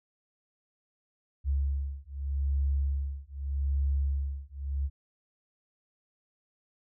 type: beating tone pair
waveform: sine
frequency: 69 / 69.82 Hz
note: C#2 / C#2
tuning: -7 / +13 cents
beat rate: 0.82 Hz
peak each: -30 dBFS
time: 1.44-4.9 s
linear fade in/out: 50 ms
effects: none